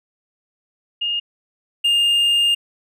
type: tone pair in turn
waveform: sine / triangle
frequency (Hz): 2838 / 2818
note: F7 / F7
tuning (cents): +27 / +15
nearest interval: unison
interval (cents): 12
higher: first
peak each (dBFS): -19 / -12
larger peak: second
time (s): 1.01-1.2 / 1.84-2.55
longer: second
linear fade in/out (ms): 10
effects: none